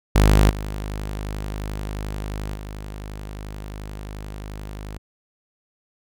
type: tone with level steps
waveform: sawtooth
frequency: 51.4 Hz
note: G#1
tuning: 17 cents flat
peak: -8 / -23 / -28 dBFS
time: 0.15-4.98 s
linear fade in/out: 10 ms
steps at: 0.49 / 2.54 s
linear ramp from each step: 20 ms
effects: none